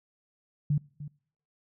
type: tone with echo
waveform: sine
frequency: 146.83 Hz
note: D3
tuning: in tune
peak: -22 dBFS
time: 0.7-0.78 s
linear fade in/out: 5 ms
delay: 300 ms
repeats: 1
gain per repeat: -14 dB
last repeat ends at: 1.08 s
effects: noise-tail reverb RT60 0.6 s tail -25 dB re dry